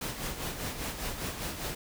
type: noise with tremolo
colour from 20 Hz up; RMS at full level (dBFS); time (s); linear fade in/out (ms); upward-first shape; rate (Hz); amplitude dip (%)
pink; -34; 0.01-1.75; 5; sine; 5; 55
effects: none